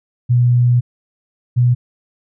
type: tone pair in turn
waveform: sine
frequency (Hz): 122.2 / 122.77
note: B2 / B2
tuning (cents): -18 / -10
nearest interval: unison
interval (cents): 8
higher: second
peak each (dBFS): -9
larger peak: neither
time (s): 0.29-0.81 / 1.56-1.75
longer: first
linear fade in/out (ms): 20
effects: none